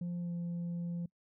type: tone with pitch glide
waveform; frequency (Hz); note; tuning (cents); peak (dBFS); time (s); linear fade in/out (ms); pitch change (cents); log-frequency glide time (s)
sine; 174.61 to 172.31; F3 to F3; 0 to -23; -32; 0.01-1.06; 5; -23; 0.2-0.32
effects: noise-tail reverb RT60 0.1 s tail -25 dB re dry + tanh soft clip ceiling -34 dBFS